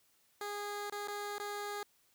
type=tone with dropouts; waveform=15% pulse; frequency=411 Hz; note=G#4; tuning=18 cents flat; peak=-32 dBFS; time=0.41-1.83 s; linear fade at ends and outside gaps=2 ms; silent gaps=0.899-0.923 / 1.075-1.082 / 1.383-1.398 s; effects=white hiss -71 dBFS RMS until 2.14 s